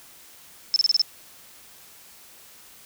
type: tone bursts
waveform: sine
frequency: 5274 Hz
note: E8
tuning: in tune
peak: -15 dBFS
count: 6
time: 0.74-1.016 s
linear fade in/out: 0 ms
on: 21 ms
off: 30 ms
effects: white hiss -49 dBFS RMS until 2.85 s